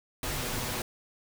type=noise with comb filter; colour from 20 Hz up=pink; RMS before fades=-33 dBFS; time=0.23-0.82 s; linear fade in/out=2 ms; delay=8.1 ms; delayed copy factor=+0.5; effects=none